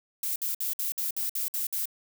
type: noise bursts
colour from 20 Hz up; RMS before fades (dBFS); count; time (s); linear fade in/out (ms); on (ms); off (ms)
violet; -30; 9; 0.23-1.856; 2; 130; 57
effects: none